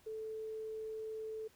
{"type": "tone", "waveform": "sine", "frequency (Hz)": 438.2, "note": "A4", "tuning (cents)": -7, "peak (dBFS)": -40, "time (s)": [0.06, 1.48], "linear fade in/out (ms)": 10, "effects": ["pink hiss -67 dBFS RMS until 1.55 s"]}